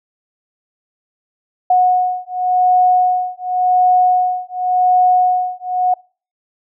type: beating tone pair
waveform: sine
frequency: 730 / 730.9 Hz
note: F#5 / F#5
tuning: -24 / -21 cents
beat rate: 0.9 Hz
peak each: -14 dBFS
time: 1.7-5.94 s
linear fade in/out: 5 ms
effects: noise-tail reverb RT60 0.4 s tail -25 dB re dry